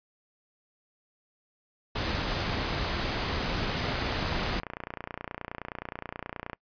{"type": "noise", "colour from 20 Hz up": "pink", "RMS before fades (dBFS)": -30, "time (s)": [1.95, 4.6], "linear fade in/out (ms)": 10}
{"type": "click train", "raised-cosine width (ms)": 0.5, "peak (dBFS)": -20, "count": 81, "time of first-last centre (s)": [3.82, 6.532], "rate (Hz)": 29.5}
{"effects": ["noise-tail reverb RT60 0.1 s tail -24 dB re dry", "resampled to 11025 Hz"]}